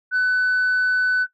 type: tone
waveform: sine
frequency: 1500 Hz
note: F#6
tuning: 23 cents sharp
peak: -14 dBFS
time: 0.11-1.27 s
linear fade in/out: 50 ms
effects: noise-tail reverb RT60 0.1 s tail -19 dB re dry + tanh soft clip ceiling -15 dBFS